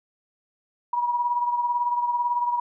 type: beating tone pair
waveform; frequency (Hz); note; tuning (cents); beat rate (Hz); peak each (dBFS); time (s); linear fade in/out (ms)
sine; 963 / 981; B5 / B5; -44 / -12; 18; -22 / -30; 0.93-2.6; 5
effects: none